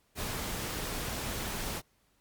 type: noise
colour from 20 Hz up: pink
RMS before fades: -36 dBFS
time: 0.15-1.82 s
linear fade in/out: 50 ms
effects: pink hiss -71 dBFS RMS until 2.2 s + Opus 48 kbps